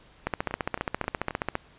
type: two click trains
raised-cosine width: 0.5 ms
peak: -11 / -19 dBFS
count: 20 / 4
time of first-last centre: 0.27-1.554 / 0.51-1.308 s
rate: 14.8 / 3.76 Hz
effects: pink hiss -56 dBFS RMS until 1.78 s + resampled to 8000 Hz